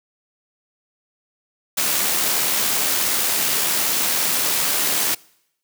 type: noise with amplitude modulation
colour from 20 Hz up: white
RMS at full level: -19 dBFS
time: 1.77-5.15 s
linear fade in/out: 10 ms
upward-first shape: sine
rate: 77.4 Hz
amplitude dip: 25%
effects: noise-tail reverb RT60 0.8 s tail -25 dB re dry + high-pass 150 Hz 12 dB/octave